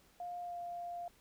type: tone with pitch glide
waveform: sine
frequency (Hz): 706 to 697.5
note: F5 to F5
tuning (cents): +19 to -2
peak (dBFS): -40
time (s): 0.2-1.08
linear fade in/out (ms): 2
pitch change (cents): -21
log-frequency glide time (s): 0.41-0.58
effects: pink hiss -67 dBFS RMS until 1.2 s